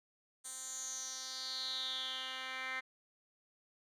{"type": "tone with band-pass filter sweep", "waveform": "10% pulse", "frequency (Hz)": 260.3, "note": "C4", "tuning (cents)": -9, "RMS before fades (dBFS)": -42, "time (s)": [0.44, 2.81], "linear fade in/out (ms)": 20, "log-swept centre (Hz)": [8400, 2100], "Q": 6.1, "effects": []}